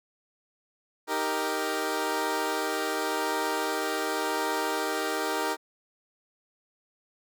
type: chord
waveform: 15% pulse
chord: Eb major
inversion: none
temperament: equal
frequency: 311.1 / 392 / 466.2 Hz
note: Eb4 / G4 / Bb4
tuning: 0 / 0 / 0 cents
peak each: -26 / -25 / -25 dBFS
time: 1.07-5.57 s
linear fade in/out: 50 ms
effects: none